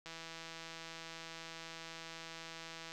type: click train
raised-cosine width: 0.2 ms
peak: -30 dBFS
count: 470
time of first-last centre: 0.06-2.92 s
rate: 164 Hz
effects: none